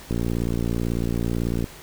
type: click train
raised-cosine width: 3 ms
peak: -12 dBFS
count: 90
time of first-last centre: 0.11-1.642 s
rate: 58.1 Hz
effects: pink hiss -43 dBFS RMS until 1.82 s